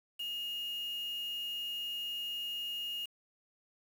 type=tone with quantisation; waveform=sine; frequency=2852 Hz; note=F7; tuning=36 cents sharp; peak=-36 dBFS; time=0.19-3.06 s; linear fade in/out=10 ms; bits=8; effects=none